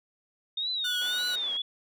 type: tone with vibrato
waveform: sine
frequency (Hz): 3634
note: A#7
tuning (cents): -45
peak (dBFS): -28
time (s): 0.57-1.62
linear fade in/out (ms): 5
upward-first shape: triangle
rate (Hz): 1.8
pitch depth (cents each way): 190
type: tone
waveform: sawtooth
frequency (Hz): 1469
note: F#6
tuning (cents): -13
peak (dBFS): -28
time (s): 0.84-1.36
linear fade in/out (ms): 10
type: band-pass noise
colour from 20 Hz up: pink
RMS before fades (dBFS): -48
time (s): 1.01-1.57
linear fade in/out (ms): 5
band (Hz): 420 to 3600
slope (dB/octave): 12
effects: none